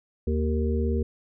harmonic tone, 77.2 Hz, D#2, 13 cents flat, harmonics 1 / 3 / 5 / 6, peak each -24 / -29 / -31 / -32 dBFS, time 0.27-1.03 s, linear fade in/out 5 ms, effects none

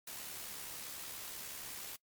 white noise with amplitude modulation, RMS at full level -44 dBFS, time 0.07-1.96 s, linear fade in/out 5 ms, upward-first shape sine, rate 70.5 Hz, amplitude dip 35%, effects noise-tail reverb RT60 0.1 s tail -21 dB re dry + MP3 96 kbps

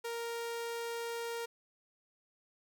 sawtooth tone, 466.2 Hz, A#4, in tune, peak -33 dBFS, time 0.04-1.46 s, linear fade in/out 10 ms, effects none

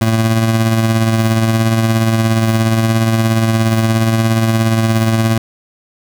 25% pulse tone with tremolo, 112.4 Hz, A2, 37 cents sharp, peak -5 dBFS, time 0.01-5.38 s, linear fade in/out 5 ms, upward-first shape triangle, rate 17 Hz, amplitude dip 45%, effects none

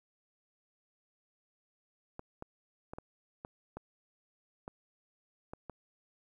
clicks, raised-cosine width 1 ms, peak -28 dBFS, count 9, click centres 2.194 / 2.424 / 2.935 / 2.985 / 3.449 / 3.77 / 4.679 / 5.535 / 5.697 s, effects 11-bit

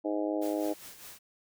harmonic tone, 103.83 Hz, G#2, in tune, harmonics 3 / 4 / 5 / 6 / 7 / 8, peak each -31 / -38 / -36 / -35 / -43 / -43 dBFS, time 0.04-0.74 s, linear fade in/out 20 ms
white noise with tremolo, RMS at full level -46 dBFS, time 0.41-1.19 s, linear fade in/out 20 ms, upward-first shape sine, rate 4.9 Hz, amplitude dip 55%
effects none

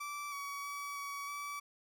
30% pulse tone with pitch steps, 1163 / 1131 / 1141 / 1132 / 1150 Hz, D6 / C#6 / C#6 / C#6 / D6, -17 / +34 / +50 / +36 / -37 cents, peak -37 dBFS, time 0-1.6 s, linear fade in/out 10 ms, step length 320 ms, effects none

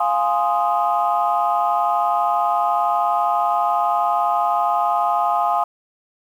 sine chord, F minor seventh, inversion none, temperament equal, 698.5 / 830.6 / 1046.5 / 1244.5 Hz, F5 / Ab5 / C6 / Eb6, 0 / 0 / 0 / 0 cents, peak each -20 / -20 / -23 / -22 dBFS, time 0-5.64 s, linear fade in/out 5 ms, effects tanh soft clip ceiling -7 dBFS + 8-bit

